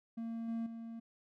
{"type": "tone with level steps", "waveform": "triangle", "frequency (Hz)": 228.7, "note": "A#3", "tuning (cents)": -33, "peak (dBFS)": [-36, -33, -41], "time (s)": [0.17, 1], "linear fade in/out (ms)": 10, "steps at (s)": [0.48, 0.66], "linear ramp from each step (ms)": 5, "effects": []}